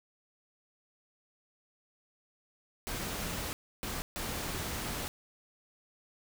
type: noise bursts at uneven times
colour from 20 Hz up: pink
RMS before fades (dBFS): -37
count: 3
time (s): 2.87-3.53 / 3.83-4.02 / 4.16-5.08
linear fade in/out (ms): 0
effects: none